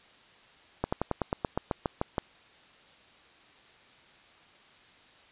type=slowing click train; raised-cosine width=1 ms; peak=-13 dBFS; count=12; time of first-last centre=0.84-2.182 s; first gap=85 ms; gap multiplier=1.07; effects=white hiss -57 dBFS RMS until 5.31 s + resampled to 8000 Hz